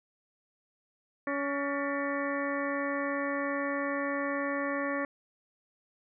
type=harmonic tone with a mistuned harmonic; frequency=281.4 Hz; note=C#4; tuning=26 cents sharp; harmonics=1 / 2 / 3 / 4 / 5 / 6 / 7 / 8; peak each=-34 / -34 / -46 / -37 / -43 / -37 / -42 / -46 dBFS; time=1.27-5.05 s; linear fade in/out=2 ms; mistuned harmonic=6; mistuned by=+90 cents; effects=none